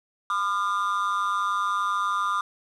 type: tone with amplitude modulation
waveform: triangle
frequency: 1205 Hz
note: D6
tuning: 44 cents sharp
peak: -17 dBFS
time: 0.3-2.41 s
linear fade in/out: 2 ms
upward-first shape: sine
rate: 193 Hz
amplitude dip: 90%
effects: resampled to 24000 Hz + 8-bit